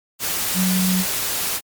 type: tone in noise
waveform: sine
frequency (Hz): 185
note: F#3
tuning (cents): 0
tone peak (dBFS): -17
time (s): 0.54-1.05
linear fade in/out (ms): 50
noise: white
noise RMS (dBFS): -23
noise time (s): 0.19-1.61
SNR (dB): +3
effects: MP3 96 kbps